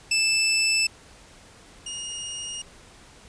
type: tone pair in turn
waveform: 20% pulse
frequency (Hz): 2637 / 2853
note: E7 / F7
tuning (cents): 0 / +36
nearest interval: minor second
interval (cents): 136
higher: second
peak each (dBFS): -15 / -27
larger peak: first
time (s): 0.11-0.87 / 1.86-2.62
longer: neither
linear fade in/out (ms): 5
effects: pink hiss -50 dBFS RMS until 3.28 s + resampled to 22050 Hz